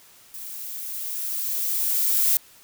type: noise with level ramp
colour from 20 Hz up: violet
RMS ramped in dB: -37 to -19 dBFS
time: 0.34-2.37 s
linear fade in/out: 2 ms
effects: white hiss -52 dBFS RMS until 2.63 s